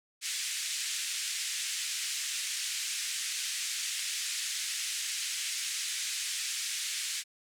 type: band-pass noise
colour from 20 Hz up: white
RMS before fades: -35 dBFS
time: 0.21-7.24 s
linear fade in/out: 50 ms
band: 1900 to 8700 Hz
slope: 24 dB/octave
effects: none